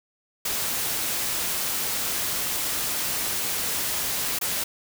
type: noise with dropouts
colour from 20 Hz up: white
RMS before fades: -27 dBFS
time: 0.45-4.64 s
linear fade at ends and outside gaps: 5 ms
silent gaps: 4.389-4.412 s
effects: none